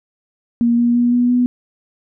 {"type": "tone with pitch steps", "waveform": "sine", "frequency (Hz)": [235.9, 238.5, 241.1, 243.8, 246.5], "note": ["A#3", "A#3", "B3", "B3", "B3"], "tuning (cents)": [21, 40, -41, -22, -3], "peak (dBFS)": -11, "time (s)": [0.61, 1.46], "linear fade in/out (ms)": 0, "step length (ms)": 170, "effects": []}